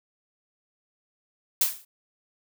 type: noise with exponential decay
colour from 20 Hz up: blue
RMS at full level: -18 dBFS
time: 1.61-1.85 s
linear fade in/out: 5 ms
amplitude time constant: 52 ms
effects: none